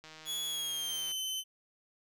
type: click train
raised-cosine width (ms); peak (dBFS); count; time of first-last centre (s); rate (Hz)
0.2; -33; 170; 0.04-1.116; 157
type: tone with pitch glide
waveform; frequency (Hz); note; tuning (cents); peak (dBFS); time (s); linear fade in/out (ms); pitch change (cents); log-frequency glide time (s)
sawtooth; 3373 to 3058; G#7 to G7; +26 to -44; -31; 0.25-1.44; 50; -170; 0.46-1.1
effects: none